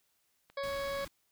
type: click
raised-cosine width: 0.3 ms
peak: -39 dBFS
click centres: 0.5 s
type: harmonic tone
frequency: 556 Hz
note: C#5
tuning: 5 cents sharp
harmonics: 1 / 2 / 3 / 4 / 6 / 7 / 8 / 9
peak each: -35 / -41 / -45 / -47 / -51 / -52 / -53 / -54 dBFS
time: 0.57-1.05 s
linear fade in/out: 5 ms
type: band-stop noise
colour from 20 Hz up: pink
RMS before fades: -48 dBFS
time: 0.63-1.08 s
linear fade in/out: 5 ms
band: 350 to 800 Hz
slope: 48 dB/octave
effects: white hiss -75 dBFS RMS until 1.31 s